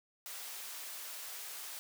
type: high-pass noise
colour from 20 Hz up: white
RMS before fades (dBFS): -45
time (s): 0.26-1.79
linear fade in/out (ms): 0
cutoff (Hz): 590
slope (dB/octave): 12
effects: none